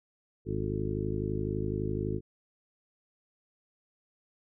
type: harmonic tone with a mistuned harmonic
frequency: 51.91 Hz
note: G#1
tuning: in tune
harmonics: 1 / 2 / 3 / 4 / 5 / 6 / 7 / 8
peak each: -39 / -35 / -37 / -40 / -40 / -39 / -36 / -39 dBFS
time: 0.45-2.21 s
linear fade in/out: 50 ms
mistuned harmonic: 8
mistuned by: +74 cents
effects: none